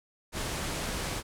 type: low-pass noise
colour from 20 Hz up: pink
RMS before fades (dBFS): -34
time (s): 0.32-1.23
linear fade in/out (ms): 50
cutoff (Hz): 11000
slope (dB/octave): 24
effects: none